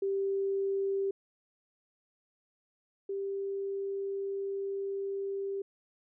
sine tone pair in turn, 392 / 393.9 Hz, G4 / G4, 0 / +8 cents, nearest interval unison, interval 8 cents, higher second, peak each -28 / -32 dBFS, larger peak first, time 0.02-1.11 / 3.09-5.62 s, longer second, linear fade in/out 5 ms, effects none

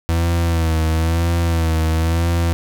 40% pulse tone with vibrato, 82.41 Hz, E2, in tune, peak -14 dBFS, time 0.09-2.53 s, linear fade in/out 0 ms, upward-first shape sine, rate 1 Hz, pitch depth 54 cents each way, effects 9-bit

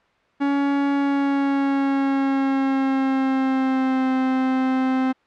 45% pulse tone with pitch glide, 280.9 to 260.6 Hz, C#4 to C4, +23 to -7 cents, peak -18 dBFS, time 0.4-5.13 s, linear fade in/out 20 ms, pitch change -130 cents, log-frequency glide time 0.95-4.11 s, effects white hiss -60 dBFS RMS until 5.26 s + low-pass 2000 Hz 12 dB/octave

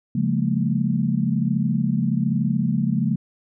sine chord, Bb minor seventh, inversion first, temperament equal with one note detuned, 138.59 / 174.61 / 207.7 / 228.9 Hz, Db3 / F3 / Ab3 / Bb3, 0 / 0 / 0 / -31 cents, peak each -24 dBFS, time 0.15-3.16 s, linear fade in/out 5 ms, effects none

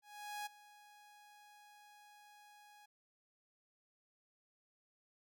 sawtooth tone with ADSR envelope, 830.6 Hz, G#5, in tune, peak -37 dBFS, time 0.02-2.86 s, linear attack 440 ms, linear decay 16 ms, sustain -19 dB, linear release 8 ms, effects none

